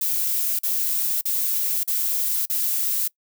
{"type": "noise bursts", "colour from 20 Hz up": "violet", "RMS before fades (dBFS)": -23, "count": 5, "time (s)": [0.01, 3.078], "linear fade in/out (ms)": 5, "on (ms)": 580, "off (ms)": 42, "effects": ["noise-tail reverb RT60 0.1 s tail -23 dB re dry"]}